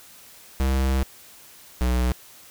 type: tone pair in turn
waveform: square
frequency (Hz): 66.2 / 61.97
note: C2 / B1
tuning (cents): +21 / +7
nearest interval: minor second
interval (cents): 114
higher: first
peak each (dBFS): -20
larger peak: neither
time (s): 0.6-1.03 / 1.81-2.12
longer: first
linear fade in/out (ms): 0
effects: white hiss -48 dBFS RMS until 2.5 s